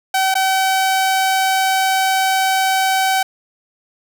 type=tone with dropouts; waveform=sawtooth; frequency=764 Hz; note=G5; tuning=45 cents flat; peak=-10 dBFS; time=0.14-3.23 s; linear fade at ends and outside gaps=5 ms; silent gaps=0.342-0.352 s; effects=none